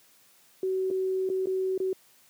sine tone with dropouts, 377.1 Hz, F#4, 33 cents sharp, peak -25 dBFS, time 0.63-1.93 s, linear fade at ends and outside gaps 2 ms, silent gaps 0.903-0.91 / 1.291-1.299 / 1.458-1.47 / 1.778-1.801 s, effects white hiss -60 dBFS RMS until 2.29 s + high-pass 100 Hz 12 dB/octave

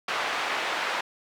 pink band-pass noise, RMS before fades -29 dBFS, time 0.08-1.01 s, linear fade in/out 5 ms, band 780 to 2900 Hz, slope 12 dB/octave, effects none

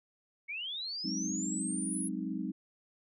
sine linear sweep, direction up, 2167 to 10660 Hz, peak -36 dBFS, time 0.48-2.09 s, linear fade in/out 20 ms
sine chord, Ab dominant seventh, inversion third, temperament equal, 185 / 207.7 / 261.6 / 311.1 Hz, Gb3 / Ab3 / C4 / Eb4, 0 / 0 / 0 / 0 cents, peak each -39 dBFS, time 1.04-2.52 s, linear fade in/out 10 ms
effects none

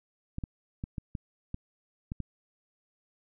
clicks, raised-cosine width 5 ms, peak -22 dBFS, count 8, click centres 0.384 / 0.438 / 0.839 / 0.982 / 1.152 / 1.544 / 2.119 / 2.203 s, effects none

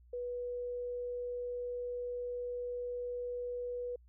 sine tone, 489.3 Hz, B4, 16 cents flat, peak -36 dBFS, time 0.13-3.96 s, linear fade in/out 5 ms, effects added 60 Hz sine -58 dBFS peak until 4.08 s

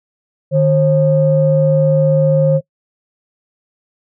sine tone pair together, 152.5 / 536.1 Hz, D#3 / C5, -34 / +42 cents, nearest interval octave + minor seventh, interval 2176 cents, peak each -11 dBFS, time 0.51-2.61 s, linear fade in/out 50 ms, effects noise-tail reverb RT60 0.1 s tail -24 dB re dry + tanh soft clip ceiling -1 dBFS

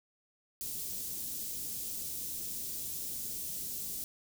white band-stop noise, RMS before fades -39 dBFS, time 0.61-4.04 s, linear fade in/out 0 ms, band 300 to 5900 Hz, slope 12 dB/octave, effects none

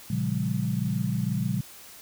sine chord, G half-diminished seventh, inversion first, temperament equal with one note detuned, 116.54 / 138.59 / 174.61 / 201 Hz, Bb2 / Db3 / F3 / G3, 0 / 0 / 0 / +44 cents, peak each -30 dBFS, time 0.1-1.61 s, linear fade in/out 5 ms, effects white hiss -47 dBFS RMS until 2.01 s

